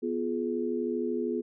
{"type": "chord", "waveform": "sine", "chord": "F diminished", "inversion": "second", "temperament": "equal with one note detuned", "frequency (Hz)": [246.9, 349.2, 422.1], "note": ["Cb4", "F4", "Ab4"], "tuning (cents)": [0, 0, 28], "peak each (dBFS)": -32, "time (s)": [0.02, 1.42], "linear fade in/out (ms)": 20, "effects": []}